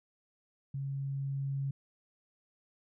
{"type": "tone with level ramp", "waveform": "sine", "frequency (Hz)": 137.6, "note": "C#3", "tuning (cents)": -12, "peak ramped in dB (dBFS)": [-34, -31], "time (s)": [0.74, 1.71], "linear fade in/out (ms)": 5, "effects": []}